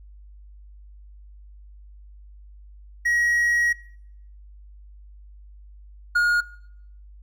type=tone pair in turn; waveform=triangle; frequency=1902 / 1432.3 Hz; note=A#6 / F6; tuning=+34 / +43 cents; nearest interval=perfect fourth; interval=491 cents; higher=first; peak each=-17 / -14 dBFS; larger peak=second; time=3.05-3.73 / 6.15-6.41 s; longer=first; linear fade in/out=10 ms; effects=noise-tail reverb RT60 0.7 s tail -22 dB re dry + added 50 Hz sine -43 dBFS peak until 7.22 s